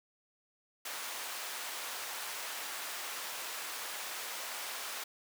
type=high-pass noise; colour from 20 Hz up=pink; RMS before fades=-41 dBFS; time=0.85-5.04 s; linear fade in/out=5 ms; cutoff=860 Hz; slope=12 dB/octave; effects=none